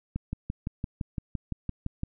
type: click train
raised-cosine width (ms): 5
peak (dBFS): -18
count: 12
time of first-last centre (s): 0.16-2.034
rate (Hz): 5.87
effects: none